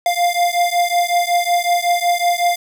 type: beating tone pair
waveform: square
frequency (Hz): 697 / 702.4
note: F5 / F5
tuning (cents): -4 / +10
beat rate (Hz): 5.4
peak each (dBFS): -18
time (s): 0.06-2.56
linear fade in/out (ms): 2
effects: none